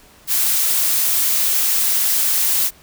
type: noise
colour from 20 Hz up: blue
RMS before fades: -17 dBFS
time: 0.27-2.71 s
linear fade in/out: 50 ms
effects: pink hiss -48 dBFS RMS until 2.82 s